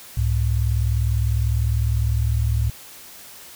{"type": "tone pair together", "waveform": "sine", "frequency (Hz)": [69.3, 109.22], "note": ["C#2", "A2"], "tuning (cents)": [0, -12], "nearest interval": "minor sixth", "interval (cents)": 788, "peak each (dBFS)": -20, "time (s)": [0.17, 2.7], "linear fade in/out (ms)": 5, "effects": ["white hiss -42 dBFS RMS until 3.55 s"]}